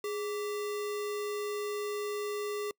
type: tone with sample-and-hold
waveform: sine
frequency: 415.3 Hz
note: G#4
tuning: in tune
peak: -32 dBFS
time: 0.04-2.71 s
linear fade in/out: 2 ms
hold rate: 1575 Hz
effects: noise-tail reverb RT60 0.1 s tail -26 dB re dry